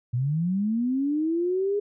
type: linear sweep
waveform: sine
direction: up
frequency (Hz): 116.2 to 415.3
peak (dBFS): -22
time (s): 0.13-1.8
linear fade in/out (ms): 10
effects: none